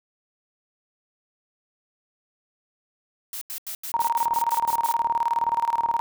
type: noise bursts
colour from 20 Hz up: blue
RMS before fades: -33 dBFS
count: 10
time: 3.33-4.926 s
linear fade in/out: 2 ms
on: 84 ms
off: 84 ms
type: tone with tremolo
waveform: sine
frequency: 932.3 Hz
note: A#5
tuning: in tune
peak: -18 dBFS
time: 3.94-6 s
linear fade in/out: 0 ms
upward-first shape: square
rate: 19 Hz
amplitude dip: 80%
effects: none